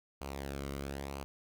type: tone with flanger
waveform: sawtooth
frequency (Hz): 69.3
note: C#2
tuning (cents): 0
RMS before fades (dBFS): -41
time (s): 0.21-1.24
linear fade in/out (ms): 0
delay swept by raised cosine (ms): 0.55 to 1.18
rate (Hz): 1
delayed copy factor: -0.6
effects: none